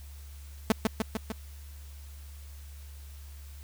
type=tone with echo; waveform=sawtooth; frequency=219.3 Hz; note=A3; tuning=6 cents flat; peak=-16 dBFS; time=0.7-0.72 s; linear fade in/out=0 ms; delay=150 ms; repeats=4; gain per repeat=-3 dB; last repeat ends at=1.32 s; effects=added 71 Hz sine -43 dBFS peak until 3.63 s + white hiss -56 dBFS RMS until 3.63 s